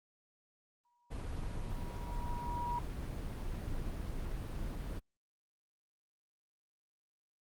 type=tone with exponential growth; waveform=sine; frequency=960 Hz; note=B5; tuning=49 cents flat; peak=-33 dBFS; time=0.85-2.79 s; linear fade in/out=5 ms; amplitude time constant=420 ms
type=noise; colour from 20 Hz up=brown; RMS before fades=-39 dBFS; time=1.1-5 s; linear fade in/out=20 ms
effects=Opus 24 kbps